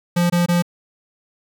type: tone bursts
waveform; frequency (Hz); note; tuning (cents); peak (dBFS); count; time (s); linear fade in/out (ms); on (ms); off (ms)
square; 174.3; F3; -3; -15; 3; 0.16-0.624; 10; 140; 22
effects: 9-bit